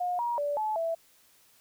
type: tone with pitch steps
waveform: sine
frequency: 716 / 951 / 580 / 861 / 661 Hz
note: F5 / A#5 / D5 / A5 / E5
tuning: +43 / +34 / -22 / -38 / +5 cents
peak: -27 dBFS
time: 0-0.95 s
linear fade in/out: 10 ms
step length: 190 ms
effects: white hiss -62 dBFS RMS until 1.6 s